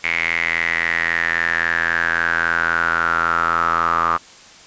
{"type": "tone with band-pass filter sweep", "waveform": "square", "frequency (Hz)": 41.86, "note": "E1", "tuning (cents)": 27, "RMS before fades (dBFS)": -19, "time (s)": [0.03, 4.18], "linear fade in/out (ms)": 20, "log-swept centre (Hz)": [2200, 1200], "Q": 9.4, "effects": ["white hiss -43 dBFS RMS until 4.66 s", "resampled to 16000 Hz"]}